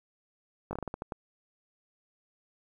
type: slowing click train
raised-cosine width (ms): 1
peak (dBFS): -21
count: 9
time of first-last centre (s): 0.71-1.122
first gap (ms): 20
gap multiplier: 1.26
effects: 10-bit